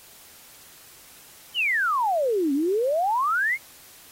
sine exponential two-way sweep, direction down then up, 3136 to 267.2 to 2232 Hz, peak -20 dBFS, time 1.54-3.58 s, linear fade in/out 50 ms, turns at 2.53 s, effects white hiss -49 dBFS RMS until 4.11 s + AAC 48 kbps

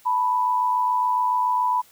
sine tone pair together, 880 / 987.1 Hz, A5 / B5, 0 / -1 cents, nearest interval major second, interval 199 cents, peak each -27 / -19 dBFS, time 0.05-1.82 s, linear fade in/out 20 ms, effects white hiss -54 dBFS RMS until 1.91 s

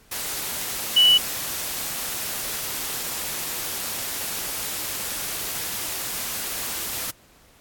sine tone in noise, 2960 Hz, F#7, in tune, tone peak -12 dBFS, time 0.96-1.18 s, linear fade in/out 10 ms, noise white, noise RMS -29 dBFS, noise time 0.11-7.11 s, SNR +14 dB, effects pink hiss -55 dBFS RMS until 7.6 s + AAC 64 kbps

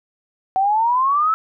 sine exponential sweep, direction up, 749 to 1324 Hz, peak -14 dBFS, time 0.56-1.34 s, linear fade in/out 0 ms, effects none

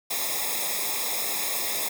white noise with comb filter, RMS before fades -28 dBFS, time 0.1-1.89 s, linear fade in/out 10 ms, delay 0.67 ms, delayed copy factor -0.95, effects none

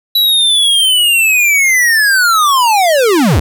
square linear sweep, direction down, 3951 to 52.3 Hz, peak -8 dBFS, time 0.15-3.4 s, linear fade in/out 5 ms, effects none

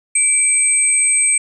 sine tone pair together, 2316 / 8253 Hz, D7 / C9, -25 / -25 cents, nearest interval octave + minor seventh, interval 2200 cents, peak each -20 / -12 dBFS, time 0.15-1.38 s, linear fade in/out 5 ms, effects none

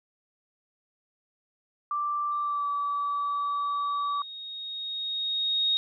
sine tone with pitch glide, 1174.7 to 1151.2 Hz, D6 to D6, 0 to -35 cents, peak -26 dBFS, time 1.91-4.22 s, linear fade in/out 2 ms, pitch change -35 cents, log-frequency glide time 2.41-2.68 s
sine tone with exponential growth, 3740 Hz, A#7, 5 cents sharp, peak -21 dBFS, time 2.32-5.77 s, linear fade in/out 0 ms, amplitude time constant 750 ms
effects none

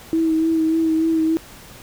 sine tone with vibrato, 322.2 Hz, E4, 39 cents flat, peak -15 dBFS, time 0.13-1.37 s, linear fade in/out 0 ms, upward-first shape sine, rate 3.4 Hz, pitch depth 23 cents each way, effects pink hiss -42 dBFS RMS until 1.82 s

